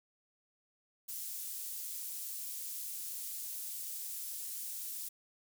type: high-pass noise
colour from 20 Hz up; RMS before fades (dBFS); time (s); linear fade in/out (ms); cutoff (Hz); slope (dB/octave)
pink; -42; 1.08-5.09; 10; 9600; 12
effects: none